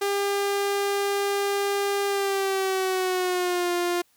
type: tone with pitch glide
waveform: sawtooth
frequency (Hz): 401 to 351.1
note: G4 to F4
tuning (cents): +39 to +9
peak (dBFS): -19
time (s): 0.01-4.02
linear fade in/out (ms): 10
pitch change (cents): -230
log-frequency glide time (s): 2.07-3.72
effects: white hiss -64 dBFS RMS until 4.16 s